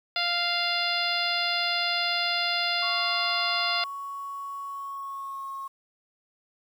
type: harmonic tone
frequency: 697 Hz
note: F5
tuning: 4 cents flat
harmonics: 1 / 2 / 3 / 4 / 5 / 6 / 7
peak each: -32 / -32 / -32 / -32 / -32 / -32 / -32 dBFS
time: 0.16-3.84 s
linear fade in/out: 2 ms
type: tone with pitch glide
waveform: sine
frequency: 1113 to 1088.8 Hz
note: C#6 to C#6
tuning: +7 to -31 cents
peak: -33 dBFS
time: 2.82-5.68 s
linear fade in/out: 10 ms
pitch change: -38 cents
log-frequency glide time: 4.66-5.45 s
effects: 9-bit